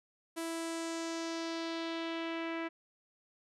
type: tone with low-pass filter sweep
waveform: sawtooth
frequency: 330 Hz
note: E4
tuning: 2 cents sharp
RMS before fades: -38 dBFS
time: 0.36-2.69 s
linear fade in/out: 20 ms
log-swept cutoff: 11000 to 2200 Hz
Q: 2
effects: none